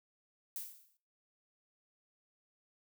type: noise with exponential decay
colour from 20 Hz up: violet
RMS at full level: -39 dBFS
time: 0.56-0.97 s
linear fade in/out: 1 ms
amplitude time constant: 89 ms
effects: noise-tail reverb RT60 0.4 s tail -18 dB re dry